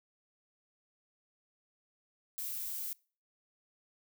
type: noise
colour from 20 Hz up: violet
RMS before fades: -39 dBFS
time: 2.38-2.93 s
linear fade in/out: 0 ms
effects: noise-tail reverb RT60 0.4 s tail -25 dB re dry